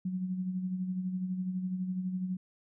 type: tone with tremolo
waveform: sine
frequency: 184.5 Hz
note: F#3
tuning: 5 cents flat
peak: -29 dBFS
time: 0.05-2.37 s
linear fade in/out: 5 ms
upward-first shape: sine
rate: 12 Hz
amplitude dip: 50%
effects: none